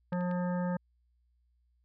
harmonic tone, 178.6 Hz, F3, 39 cents sharp, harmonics 1 / 3 / 5 / 7 / 9 / 10, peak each -30 / -37 / -41 / -47 / -48 / -53 dBFS, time 0.12-0.77 s, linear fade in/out 5 ms
clicks, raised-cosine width 0.3 ms, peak -33 / -41 / -36 dBFS, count 3, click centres 0.13 / 0.209 / 0.313 s
effects added 60 Hz sine -68 dBFS peak until 1.84 s

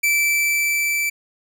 45% pulse tone with level ramp, 2325 Hz, D7, 18 cents flat, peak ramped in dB -15 to -19 dBFS, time 0.03-1.1 s, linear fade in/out 10 ms, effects none

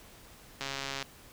click train, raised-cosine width 0.2 ms, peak -18 dBFS, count 58, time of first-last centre 0.61-1.026 s, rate 137 Hz, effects pink hiss -54 dBFS RMS until 1.32 s

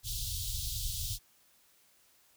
pink band-stop noise, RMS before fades -36 dBFS, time 0.03-1.19 s, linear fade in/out 50 ms, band 120 to 3300 Hz, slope 48 dB/octave, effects white hiss -66 dBFS RMS until 2.36 s

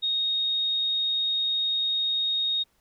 sine tone, 3729 Hz, A#7, in tune, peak -23 dBFS, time 0.02-2.64 s, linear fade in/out 20 ms, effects pink hiss -68 dBFS RMS until 2.8 s

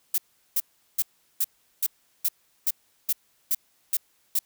violet noise bursts, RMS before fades -23 dBFS, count 11, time 0.14-4.391 s, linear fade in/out 5 ms, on 41 ms, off 380 ms, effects white hiss -66 dBFS RMS until 4.45 s

